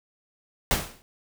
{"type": "noise with exponential decay", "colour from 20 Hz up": "pink", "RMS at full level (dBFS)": -20, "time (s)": [0.71, 1.02], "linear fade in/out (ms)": 0, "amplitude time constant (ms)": 66, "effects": []}